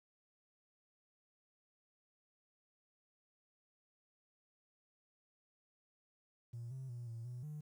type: tone with pitch steps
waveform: triangle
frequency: 117.9 / 131.8 / 120.4 / 114.9 / 123.1 / 150.9 Hz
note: A#2 / C3 / B2 / A#2 / B2 / D3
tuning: +20 / +13 / -44 / -25 / -5 / +47 cents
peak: -40 dBFS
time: 6.53-7.61 s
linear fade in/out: 10 ms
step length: 180 ms
effects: tanh soft clip ceiling -40 dBFS + 12-bit